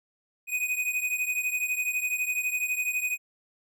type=beating tone pair; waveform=square; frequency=2489 / 2501 Hz; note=D#7 / D#7; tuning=0 / +8 cents; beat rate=12 Hz; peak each=-29 / -32 dBFS; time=0.47-3.18 s; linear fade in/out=50 ms; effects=none